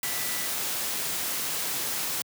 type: tone in noise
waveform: sine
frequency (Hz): 1975.5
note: B6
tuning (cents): 0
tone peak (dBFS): -39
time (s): 0.03-0.47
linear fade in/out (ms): 2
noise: white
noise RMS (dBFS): -30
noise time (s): 0.03-2.22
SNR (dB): -12
effects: high-pass 100 Hz 12 dB/octave